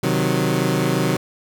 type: chord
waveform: 20% pulse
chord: C diminished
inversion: none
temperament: equal with one note detuned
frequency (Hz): 130.81 / 156.19 / 185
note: C3 / Eb3 / Gb3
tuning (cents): 0 / +7 / 0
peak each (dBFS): -17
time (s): 0.03-1.17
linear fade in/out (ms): 5
effects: none